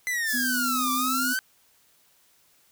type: exponential two-way sweep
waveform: 45% pulse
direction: down then up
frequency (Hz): 2041 to 1164 to 1552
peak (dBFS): -25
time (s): 0.07-1.39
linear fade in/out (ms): 0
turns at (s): 0.92
type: high-pass noise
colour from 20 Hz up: white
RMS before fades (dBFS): -32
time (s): 0.25-1.39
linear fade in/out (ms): 50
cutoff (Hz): 4400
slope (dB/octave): 48
type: tone with pitch glide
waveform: sine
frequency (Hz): 250.5 to 257.1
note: B3 to C4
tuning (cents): +25 to -30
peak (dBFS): -29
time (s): 0.33-1.34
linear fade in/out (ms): 20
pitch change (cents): +45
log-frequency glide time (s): 0.74-0.87
effects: white hiss -62 dBFS RMS until 2.71 s